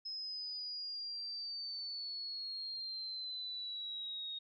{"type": "exponential sweep", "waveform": "sine", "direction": "down", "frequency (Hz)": [5140, 3729], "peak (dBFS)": -40, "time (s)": [0.05, 4.39], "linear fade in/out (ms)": 10, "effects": []}